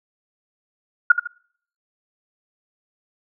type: tone with echo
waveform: sine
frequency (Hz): 1429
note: F6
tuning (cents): +39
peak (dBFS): -6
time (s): 1.1-1.12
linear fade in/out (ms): 5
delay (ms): 77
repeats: 2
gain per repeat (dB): -9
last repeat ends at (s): 1.274
effects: noise-tail reverb RT60 0.6 s tail -24 dB re dry